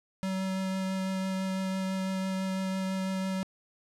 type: tone with vibrato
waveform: square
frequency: 189.8 Hz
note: F#3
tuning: 44 cents sharp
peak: -30 dBFS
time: 0.23-3.43 s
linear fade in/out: 0 ms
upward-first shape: triangle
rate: 6 Hz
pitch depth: 11 cents each way
effects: low-pass 10000 Hz 12 dB/octave